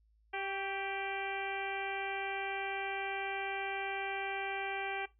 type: harmonic tone with a mistuned harmonic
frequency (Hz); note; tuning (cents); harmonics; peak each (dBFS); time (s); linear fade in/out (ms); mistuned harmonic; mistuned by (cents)
392; G4; 0; 1 / 2 / 3 / 4 / 5 / 6 / 7 / 8; -43 / -39 / -48 / -43 / -46 / -43 / -48 / -51; 0.33-5.06; 10; 3; -44
effects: noise-tail reverb RT60 0.2 s tail -18 dB re dry + added 54 Hz sine -66 dBFS peak until 5.19 s